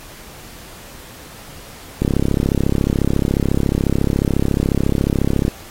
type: click train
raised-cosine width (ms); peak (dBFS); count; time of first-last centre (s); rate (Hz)
3; -3; 119; 2.02-5.48; 34.1
effects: pink hiss -39 dBFS RMS until 5.7 s + AAC 48 kbps